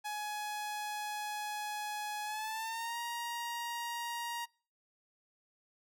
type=tone with pitch glide; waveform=sawtooth; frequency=840 to 942.9 Hz; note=G#5 to A#5; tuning=+19 to +20 cents; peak=-33 dBFS; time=0.04-4.46 s; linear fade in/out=20 ms; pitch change=+201 cents; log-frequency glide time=2.24-2.98 s; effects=noise-tail reverb RT60 0.4 s tail -25 dB re dry